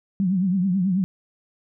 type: tone with vibrato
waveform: sine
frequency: 186.9 Hz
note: F#3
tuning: 18 cents sharp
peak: -18 dBFS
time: 0.2-1.04 s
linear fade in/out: 0 ms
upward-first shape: triangle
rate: 9.2 Hz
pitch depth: 140 cents each way
effects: none